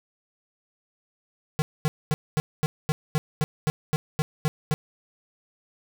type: tone bursts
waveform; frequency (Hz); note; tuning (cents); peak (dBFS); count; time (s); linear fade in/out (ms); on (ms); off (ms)
square; 153.3; D#3; -25; -21; 13; 1.59-4.74; 0; 30; 230
effects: none